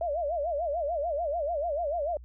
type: tone with vibrato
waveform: sine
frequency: 630 Hz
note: D#5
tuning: 21 cents sharp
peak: -27 dBFS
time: 0.01-2.17 s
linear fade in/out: 2 ms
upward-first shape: sine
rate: 6.8 Hz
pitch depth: 200 cents each way
effects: added 60 Hz sine -44 dBFS peak until 2.24 s